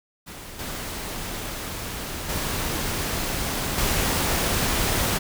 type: noise with level steps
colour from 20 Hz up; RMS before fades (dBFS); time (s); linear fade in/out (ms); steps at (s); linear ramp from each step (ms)
pink; -39 / -32 / -27 / -23; 0.26-5.19; 20; 0.59 / 2.29 / 3.78; 2
effects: none